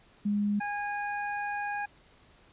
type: tone pair in turn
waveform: sine / 25% pulse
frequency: 205.7 / 820.6 Hz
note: G#3 / G#5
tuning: -16 / -21 cents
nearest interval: 2 octaves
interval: 2395 cents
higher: second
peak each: -25 / -27 dBFS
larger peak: first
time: 0.25-0.6 / 0.6-1.86 s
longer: second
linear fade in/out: 10 ms
effects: pink hiss -60 dBFS RMS until 2.52 s + resampled to 8000 Hz